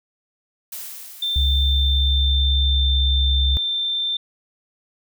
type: noise with exponential decay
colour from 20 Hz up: blue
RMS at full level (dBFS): -31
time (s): 0.72-2.7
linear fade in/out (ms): 5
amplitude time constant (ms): 430
type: tone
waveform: sine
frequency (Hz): 3571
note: A7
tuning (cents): +25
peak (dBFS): -20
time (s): 1.22-4.17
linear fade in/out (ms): 5
type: tone with pitch glide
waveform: sine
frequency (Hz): 69.3 to 68.31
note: C#2 to C#2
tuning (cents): 0 to -25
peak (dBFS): -16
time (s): 1.36-3.57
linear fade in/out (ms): 0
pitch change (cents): -25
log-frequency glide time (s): 2.67-2.91
effects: none